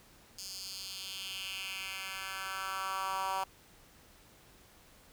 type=tone with high-pass filter sweep; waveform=10% pulse; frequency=191.3 Hz; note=G3; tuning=42 cents flat; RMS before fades=-39 dBFS; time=0.38-3.44 s; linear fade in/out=5 ms; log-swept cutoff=5400 to 870 Hz; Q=2.7; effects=pink hiss -60 dBFS RMS until 5.12 s